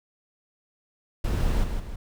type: noise with echo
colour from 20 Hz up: brown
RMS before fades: -24 dBFS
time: 1.24-1.64 s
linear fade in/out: 5 ms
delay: 160 ms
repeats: 2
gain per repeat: -6 dB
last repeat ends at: 1.96 s
effects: none